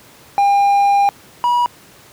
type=tone pair in turn; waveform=triangle; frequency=803 / 968 Hz; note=G5 / B5; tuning=+41 / -35 cents; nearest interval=minor third; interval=324 cents; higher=second; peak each=-8 / -10 dBFS; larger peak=first; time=0.38-1.09 / 1.44-1.66 s; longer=first; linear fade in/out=0 ms; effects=pink hiss -44 dBFS RMS until 2.12 s + high-pass 100 Hz 12 dB/octave